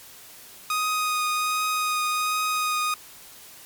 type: tone with vibrato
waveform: sawtooth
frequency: 1244.5 Hz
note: D#6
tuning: in tune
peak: -19 dBFS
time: 0.7-2.94 s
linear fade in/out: 2 ms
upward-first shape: triangle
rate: 1.3 Hz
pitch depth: 13 cents each way
effects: white hiss -46 dBFS RMS until 3.65 s + MP3 96 kbps